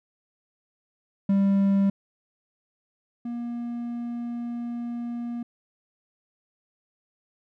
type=tone pair in turn; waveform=triangle; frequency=197.2 / 237.7 Hz; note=G3 / A#3; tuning=+11 / +34 cents; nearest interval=minor third; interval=323 cents; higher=second; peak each=-16 / -27 dBFS; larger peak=first; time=1.29-1.9 / 3.25-5.43 s; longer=second; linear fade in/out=5 ms; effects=none